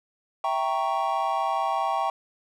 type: chord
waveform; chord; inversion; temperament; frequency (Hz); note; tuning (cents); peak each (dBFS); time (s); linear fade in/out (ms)
triangle; E diminished seventh; none; equal; 659.3 / 784 / 932.3 / 1108.7; E5 / G5 / Bb5 / Db6; 0 / 0 / 0 / 0; -29 / -25 / -28 / -27; 0.44-2.1; 2
effects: none